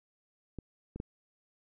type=clicks; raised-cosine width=3 ms; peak=-27 / -28 / -23 dBFS; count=3; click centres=0.587 / 0.96 / 1.001 s; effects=none